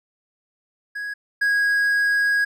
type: tone pair in turn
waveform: triangle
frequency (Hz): 1661.2 / 1648.8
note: G#6 / G#6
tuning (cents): 0 / -13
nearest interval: unison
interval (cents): 13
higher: first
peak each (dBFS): -25 / -15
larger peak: second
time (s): 0.95-1.14 / 1.41-2.45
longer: second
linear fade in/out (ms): 10
effects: none